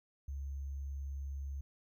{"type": "tone with sample-and-hold", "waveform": "sine", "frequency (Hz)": 69.3, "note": "C#2", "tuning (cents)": 0, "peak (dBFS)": -38, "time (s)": [0.28, 1.61], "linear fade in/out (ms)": 5, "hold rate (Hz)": 6300, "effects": []}